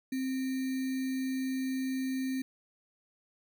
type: tone with sample-and-hold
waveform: sine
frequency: 262.1 Hz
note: C4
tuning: 3 cents sharp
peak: -30 dBFS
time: 0.12-2.42 s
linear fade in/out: 5 ms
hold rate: 2100 Hz
effects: none